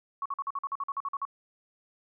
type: tone bursts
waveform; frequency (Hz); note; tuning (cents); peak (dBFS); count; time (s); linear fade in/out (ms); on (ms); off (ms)
sine; 1109; C#6; 0; -29; 13; 0.22-1.252; 2; 36; 47
effects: none

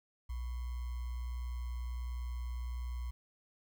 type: tone with sample-and-hold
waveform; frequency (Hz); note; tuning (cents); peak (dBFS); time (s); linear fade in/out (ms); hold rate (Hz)
sine; 60.7; B1; -29; -36; 0.29-3.11; 10; 1050
effects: none

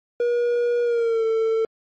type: tone with pitch glide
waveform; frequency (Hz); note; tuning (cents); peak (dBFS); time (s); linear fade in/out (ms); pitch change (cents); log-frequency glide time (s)
triangle; 479.4 to 447.3; A#4 to A4; +48 to +28; -16; 0.2-1.65; 2; -120; 0.83-1.24
effects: MP3 32 kbps

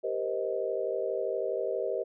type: chord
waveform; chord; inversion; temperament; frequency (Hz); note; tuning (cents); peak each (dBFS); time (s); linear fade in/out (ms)
sine; C minor seventh; second; just; 392.4 / 470.9 / 523.3 / 627.9; G4 / Bb4 / C5 / Eb5; +2 / +18 / 0 / +16; -34; 0.03-2.04; 20
effects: none

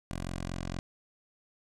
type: tone with low-pass filter sweep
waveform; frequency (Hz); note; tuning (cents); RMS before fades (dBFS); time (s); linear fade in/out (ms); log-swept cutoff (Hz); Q
10% pulse; 44.31; F1; +26; -37; 0.11-0.79; 0; 10000 to 6400; 1.3
effects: none

